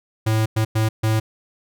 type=tone bursts at uneven times; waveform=square; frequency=110 Hz; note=A2; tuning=in tune; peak=-17 dBFS; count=4; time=0.26-0.46 / 0.56-0.65 / 0.75-0.89 / 1.03-1.2 s; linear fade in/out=10 ms; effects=none